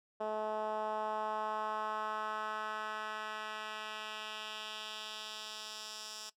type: tone with band-pass filter sweep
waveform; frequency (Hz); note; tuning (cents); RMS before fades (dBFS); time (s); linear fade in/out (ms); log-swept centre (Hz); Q
10% pulse; 215.2; A3; -38; -40; 0.2-6.3; 10; 610 to 5600; 1.7
effects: noise-tail reverb RT60 0.1 s tail -18 dB re dry